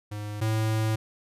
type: tone pair in turn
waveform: square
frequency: 104.6 / 109.88 Hz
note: G#2 / A2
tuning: +13 / -2 cents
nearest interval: minor second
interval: 85 cents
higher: second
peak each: -33 / -24 dBFS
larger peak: second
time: 0.11-0.41 / 0.41-0.96 s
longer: second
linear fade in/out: 10 ms
effects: resampled to 32000 Hz